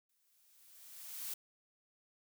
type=noise with exponential growth; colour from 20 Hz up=blue; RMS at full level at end=-40 dBFS; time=0.09-1.34 s; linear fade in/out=5 ms; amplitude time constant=270 ms; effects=none